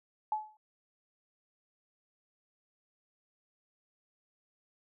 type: tone with exponential decay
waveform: sine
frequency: 858 Hz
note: A5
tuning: 44 cents flat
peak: -26 dBFS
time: 0.32-0.57 s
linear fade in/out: 2 ms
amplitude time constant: 54 ms
effects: none